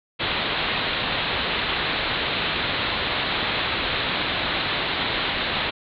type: low-pass noise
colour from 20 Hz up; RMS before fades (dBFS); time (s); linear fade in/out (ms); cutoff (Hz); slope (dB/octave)
white; -25; 0.19-5.71; 20; 4100; 96
effects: none